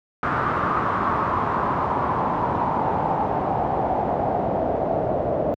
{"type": "noise with low-pass filter sweep", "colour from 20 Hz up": "pink", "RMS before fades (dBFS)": -22, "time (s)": [0.23, 5.54], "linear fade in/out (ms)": 0, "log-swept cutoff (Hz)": [1300, 610], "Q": 4.5, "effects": ["high-pass 100 Hz 12 dB/octave"]}